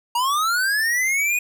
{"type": "linear sweep", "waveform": "square", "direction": "up", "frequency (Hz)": [929, 2489], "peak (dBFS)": -19, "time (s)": [0.15, 1.39], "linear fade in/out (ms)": 5, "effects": []}